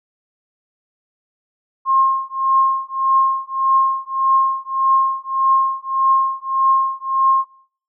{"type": "tone with tremolo", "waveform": "sine", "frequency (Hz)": 1068, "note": "C6", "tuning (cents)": 35, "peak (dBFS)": -9, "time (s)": [1.85, 7.45], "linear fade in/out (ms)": 50, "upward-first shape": "triangle", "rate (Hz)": 1.7, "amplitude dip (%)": 100, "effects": ["noise-tail reverb RT60 0.5 s tail -19 dB re dry"]}